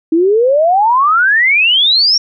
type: exponential sweep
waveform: sine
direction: up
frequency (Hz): 313.9 to 5630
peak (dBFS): -7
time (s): 0.12-2.18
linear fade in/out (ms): 5
effects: none